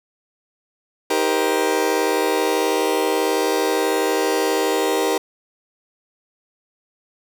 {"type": "chord", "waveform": "30% pulse", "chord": "C minor seventh", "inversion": "first", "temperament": "just", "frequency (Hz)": [314, 392.4, 470.9, 523.3], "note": ["Eb4", "G4", "Bb4", "C5"], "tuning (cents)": [16, 2, 18, 0], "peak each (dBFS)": [-22, -19, -19, -24], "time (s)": [1.1, 5.18], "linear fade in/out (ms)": 5, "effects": []}